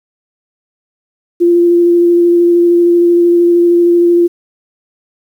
sine tone with vibrato, 345.8 Hz, F4, 17 cents flat, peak -5 dBFS, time 1.4-4.28 s, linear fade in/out 20 ms, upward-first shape square, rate 13 Hz, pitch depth 9 cents each way, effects 7-bit

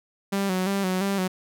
sawtooth tone with vibrato, 191.2 Hz, G3, 43 cents flat, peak -19 dBFS, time 0.32-1.28 s, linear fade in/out 10 ms, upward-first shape square, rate 2.9 Hz, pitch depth 56 cents each way, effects none

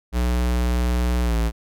square tone with pitch glide, 60.7 to 56.64 Hz, B1 to A#1, -29 to -49 cents, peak -19 dBFS, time 0.12-1.52 s, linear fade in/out 50 ms, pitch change -120 cents, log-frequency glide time 1.24-1.35 s, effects none

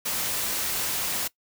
white noise, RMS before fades -28 dBFS, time 0.05-1.28 s, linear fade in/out 10 ms, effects noise-tail reverb RT60 0.1 s tail -20 dB re dry

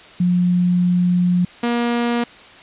sine / sawtooth tone pair in turn, 178.2 / 237.9 Hz, F3 / A#3, +35 / +35 cents, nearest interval perfect fourth, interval 500 cents, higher second, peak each -13 dBFS, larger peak neither, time 0.2-1.45 / 1.63-2.24 s, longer first, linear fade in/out 5 ms, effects white hiss -42 dBFS RMS until 2.62 s + resampled to 8000 Hz

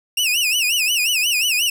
sawtooth tone with vibrato, 2700 Hz, E7, 41 cents sharp, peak -13 dBFS, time 0.17-1.7 s, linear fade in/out 5 ms, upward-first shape sine, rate 5.6 Hz, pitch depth 180 cents each way, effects none

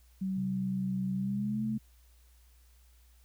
sine tone with pitch glide, 190 to 218.3 Hz, F#3 to A3, +46 to -13 cents, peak -30 dBFS, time 0.21-1.78 s, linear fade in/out 10 ms, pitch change +241 cents, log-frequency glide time 1.15-1.63 s
sine tone with vibrato, 130.8 Hz, C3, in tune, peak -38 dBFS, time 0.36-1.79 s, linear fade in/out 20 ms, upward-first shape square, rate 2.9 Hz, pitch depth 12 cents each way
effects added 60 Hz sine -58 dBFS peak until 3.24 s + white hiss -68 dBFS RMS until 3.24 s

